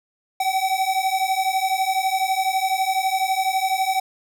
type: beating tone pair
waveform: square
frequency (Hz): 757 / 769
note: F#5 / G5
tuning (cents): +39 / -33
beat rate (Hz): 12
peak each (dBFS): -23 / -23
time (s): 0.4-4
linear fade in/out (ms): 5
effects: none